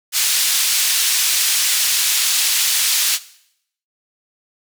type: band-pass noise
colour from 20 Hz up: pink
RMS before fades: -17 dBFS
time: 0.12-3.19 s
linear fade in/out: 50 ms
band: 3300 to 15000 Hz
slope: 12 dB/octave
effects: noise-tail reverb RT60 0.7 s tail -17 dB re dry